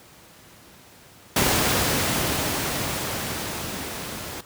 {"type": "noise with level ramp", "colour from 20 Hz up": "pink", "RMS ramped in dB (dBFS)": [-19, -34], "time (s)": [1.36, 4.41], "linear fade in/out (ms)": 5, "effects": ["pink hiss -49 dBFS RMS until 4.45 s", "high-pass 80 Hz 12 dB/octave"]}